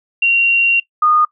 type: tone pair in turn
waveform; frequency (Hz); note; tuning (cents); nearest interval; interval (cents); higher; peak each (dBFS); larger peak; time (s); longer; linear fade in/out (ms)
sine; 2755 / 1227.2; F7 / D#6; -24 / -24; octave + major second; 1400; first; -9 / -9; neither; 0.22-0.8 / 1.02-1.25; first; 5
effects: noise-tail reverb RT60 0.1 s tail -20 dB re dry